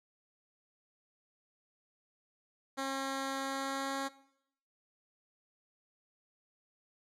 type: tone with pitch glide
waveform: 10% pulse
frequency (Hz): 270 to 272.5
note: C#4 to C#4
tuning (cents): -45 to -29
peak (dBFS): -26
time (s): 2.77-4.09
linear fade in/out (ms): 20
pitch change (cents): +16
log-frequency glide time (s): 3.27-3.95
effects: noise-tail reverb RT60 0.7 s tail -18 dB re dry + low-pass 10000 Hz 12 dB/octave